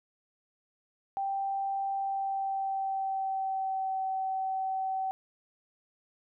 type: tone with pitch glide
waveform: sine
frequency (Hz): 784 to 763.9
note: G5 to G5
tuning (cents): 0 to -45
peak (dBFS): -29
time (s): 1.17-5.11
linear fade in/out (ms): 0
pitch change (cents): -45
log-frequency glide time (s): 1.95-4.02
effects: none